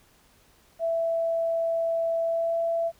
sine tone with pitch glide, 663 to 668.4 Hz, E5 to E5, +10 to +24 cents, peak -23 dBFS, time 0.79-2.92 s, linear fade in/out 50 ms, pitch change +14 cents, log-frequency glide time 2.22-2.59 s, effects pink hiss -60 dBFS RMS until 2.99 s

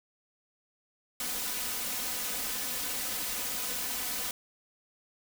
white noise with comb filter, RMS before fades -34 dBFS, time 1.2-4.31 s, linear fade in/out 2 ms, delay 4 ms, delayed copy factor +0.8, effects none

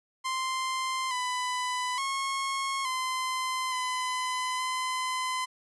sawtooth tone with pitch steps, 1044 / 999 / 1088 / 1032 / 1013 / 1023 Hz, C6 / B5 / C#6 / C6 / B5 / C6, -4 / +20 / -33 / -24 / +44 / -39 cents, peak -25 dBFS, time 0.24-5.46 s, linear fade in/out 20 ms, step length 870 ms, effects resampled to 24000 Hz

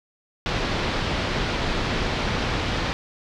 pink low-pass noise, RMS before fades -25 dBFS, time 0.46-2.93 s, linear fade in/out 0 ms, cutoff 4600 Hz, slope 24 dB/octave, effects none

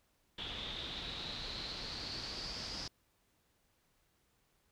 pink noise with low-pass filter sweep, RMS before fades -43 dBFS, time 0.38-2.88 s, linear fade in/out 5 ms, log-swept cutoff 3400 to 5100 Hz, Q 8, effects pink hiss -75 dBFS RMS until 4.71 s

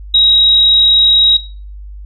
sine tone, 3816 Hz, A#7, 40 cents sharp, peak -5 dBFS, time 0.14-1.37 s, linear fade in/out 5 ms, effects noise-tail reverb RT60 0.4 s tail -20 dB re dry + added 50 Hz sine -27 dBFS peak until 2.05 s

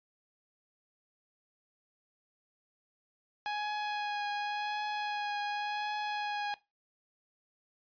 sawtooth tone with vibrato, 832 Hz, G#5, 3 cents sharp, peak -29 dBFS, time 3.46-6.54 s, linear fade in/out 0 ms, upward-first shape triangle, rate 0.9 Hz, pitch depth 18 cents each way, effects noise-tail reverb RT60 0.2 s tail -18 dB re dry + resampled to 11025 Hz

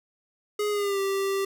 square tone with pitch glide, 417.1 to 391.4 Hz, G#4 to G4, +7 to -3 cents, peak -25 dBFS, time 0.59-1.45 s, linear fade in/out 5 ms, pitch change -110 cents, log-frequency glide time 0.7-1 s, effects none

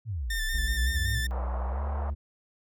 sine exponential two-way sweep, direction down then up, 123.47 to 30.87 to 123.47 Hz, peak -29 dBFS, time 0.05-1.22 s, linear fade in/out 50 ms, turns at 0.46 s
sawtooth tone with vibrato, 1787 Hz, A6, 26 cents sharp, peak -27 dBFS, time 0.3-1.27 s, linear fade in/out 5 ms, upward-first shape square, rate 5.3 Hz, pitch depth 24 cents each way
triangle tone with pitch glide, 62.2 to 71.04 Hz, B1 to C#2, +13 to +43 cents, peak -26 dBFS, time 0.53-2.15 s, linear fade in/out 20 ms, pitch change +230 cents, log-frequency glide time 1.65-1.83 s
pink band-pass noise, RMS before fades -40 dBFS, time 1.31-2.1 s, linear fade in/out 0 ms, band 570 to 1100 Hz, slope 24 dB/octave
effects none

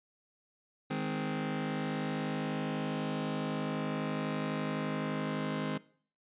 sawtooth chord, Ab major, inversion second, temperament just, 155.74 / 207.7 / 259.6 Hz, Eb3 / Ab3 / C4, +2 / 0 / -13 cents, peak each -33 dBFS, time 0.9-5.78 s, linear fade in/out 10 ms, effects noise-tail reverb RT60 0.5 s tail -20 dB re dry + resampled to 8000 Hz

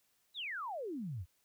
sine exponential sweep, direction down, 4036 to 76.8 Hz, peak -38 dBFS, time 0.34-1.26 s, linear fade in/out 50 ms, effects white hiss -75 dBFS RMS until 1.44 s

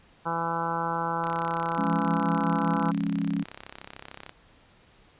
harmonic tone, 167 Hz, E3, 23 cents sharp, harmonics 1 / 2 / 3 / 4 / 5 / 6 / 7 / 8 / 9, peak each -35 / -39 / -36 / -40 / -31 / -32 / -37 / -34 / -40 dBFS, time 0.25-2.92 s, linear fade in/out 20 ms
click train, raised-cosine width 0.3 ms, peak -24 dBFS, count 103, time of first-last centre 1.24-4.294 s, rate 33.4 Hz
sine chord, Db major, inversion first, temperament equal with one note detuned, 172.21 / 207.7 / 277.2 Hz, F3 / Ab3 / Db4, -24 / 0 / 0 cents, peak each -29 dBFS, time 1.77-3.44 s, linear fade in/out 20 ms
effects pink hiss -58 dBFS RMS until 5.19 s + resampled to 8000 Hz

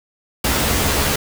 pink noise with comb filter, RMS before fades -18 dBFS, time 0.44-1.16 s, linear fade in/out 5 ms, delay 14 ms, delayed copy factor +0.7, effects none

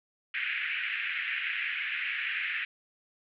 white band-pass noise, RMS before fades -33 dBFS, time 0.34-2.65 s, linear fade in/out 2 ms, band 1600 to 2700 Hz, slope 48 dB/octave, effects none

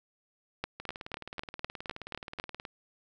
two click trains, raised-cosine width 0.3 ms, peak -24 / -16 dBFS, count 36 / 8, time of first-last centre 0.8-2.652 / 0.64-2.399 s, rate 18.9 / 3.98 Hz, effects none

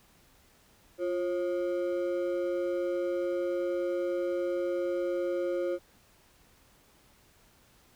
triangle ring-modulated tone, 444.8 Hz, A4, 19 cents sharp, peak -23 dBFS, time 0.98-5.79 s, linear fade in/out 50 ms, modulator 94.9 Hz, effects pink hiss -62 dBFS RMS until 7.95 s

